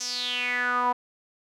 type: tone with band-pass filter sweep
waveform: sawtooth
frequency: 246.9 Hz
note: B3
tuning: in tune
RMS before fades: -27 dBFS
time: 0-0.93 s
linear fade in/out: 10 ms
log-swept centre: 6100 to 890 Hz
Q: 6.6
effects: none